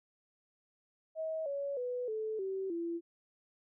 sine tone with pitch steps, 638 / 561.9 / 494.8 / 435.8 / 383.8 / 338 Hz, D#5 / C#5 / B4 / A4 / G4 / E4, +43 / +23 / +3 / -17 / -37 / +43 cents, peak -34 dBFS, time 1.15-3.01 s, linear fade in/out 50 ms, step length 310 ms, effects none

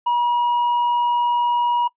triangle tone, 961 Hz, B5, 48 cents flat, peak -14 dBFS, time 0.06-1.88 s, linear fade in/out 10 ms, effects noise-tail reverb RT60 0.1 s tail -22 dB re dry + resampled to 8000 Hz

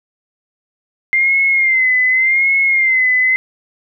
sine tone with vibrato, 2093 Hz, C7, in tune, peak -10 dBFS, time 1.13-3.36 s, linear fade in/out 0 ms, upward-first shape sine, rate 0.87 Hz, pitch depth 70 cents each way, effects none

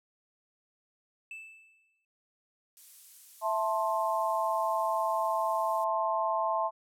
triangle tone with exponential decay, 2637 Hz, E7, in tune, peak -37 dBFS, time 1.31-2.05 s, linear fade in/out 2 ms, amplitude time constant 160 ms
violet noise, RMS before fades -48 dBFS, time 2.77-5.84 s, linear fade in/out 0 ms
sine chord, A minor, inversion second, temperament just, 660 / 880 / 1056 Hz, E5 / A5 / C6, +2 / 0 / +16 cents, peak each -31 dBFS, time 3.41-6.71 s, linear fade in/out 50 ms
effects low-pass 12000 Hz 12 dB/octave

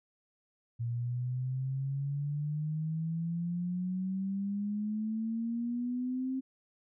sine exponential sweep, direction up, 116.54 to 264.9 Hz, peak -31 dBFS, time 0.79-6.41 s, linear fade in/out 20 ms, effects none

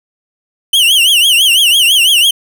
45% pulse tone with vibrato, 3000 Hz, F#7, 23 cents sharp, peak -6 dBFS, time 0.73-2.31 s, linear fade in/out 5 ms, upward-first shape triangle, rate 6 Hz, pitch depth 200 cents each way, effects 7-bit

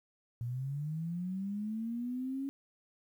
sine linear sweep, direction up, 115.9 to 277.2 Hz, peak -34 dBFS, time 0.41-2.49 s, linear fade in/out 0 ms, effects 11-bit

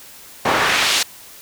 pink noise with band-pass filter sweep, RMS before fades -17 dBFS, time 0.45-1.03 s, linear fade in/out 5 ms, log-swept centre 840 to 5000 Hz, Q 0.9, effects white hiss -41 dBFS RMS until 1.41 s

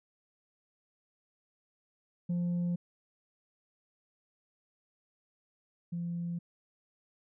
sine tone pair in turn, 174.7 / 171.6 Hz, F3 / F3, +1 / -30 cents, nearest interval unison, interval 31 cents, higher first, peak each -26 / -32 dBFS, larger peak first, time 2.29-2.76 / 5.92-6.39 s, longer neither, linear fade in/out 10 ms, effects tanh soft clip ceiling -28 dBFS

